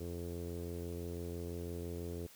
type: tone with low-pass filter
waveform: sawtooth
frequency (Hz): 86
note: F2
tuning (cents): -26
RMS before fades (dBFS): -42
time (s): 0-2.27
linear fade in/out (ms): 10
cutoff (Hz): 430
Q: 3.6
effects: white hiss -59 dBFS RMS until 2.35 s